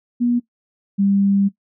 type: tone pair in turn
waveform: sine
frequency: 241.2 / 198.31 Hz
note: B3 / G3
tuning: -41 / +20 cents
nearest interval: minor third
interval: 339 cents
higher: first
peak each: -14 / -13 dBFS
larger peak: second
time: 0.2-0.4 / 0.98-1.49 s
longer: second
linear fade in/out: 20 ms
effects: noise-tail reverb RT60 0.1 s tail -17 dB re dry